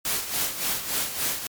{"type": "noise with tremolo", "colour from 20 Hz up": "white", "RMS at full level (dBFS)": -25, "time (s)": [0.05, 1.47], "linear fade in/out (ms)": 2, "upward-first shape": "sine", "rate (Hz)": 3.5, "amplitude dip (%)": 65, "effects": ["MP3 96 kbps"]}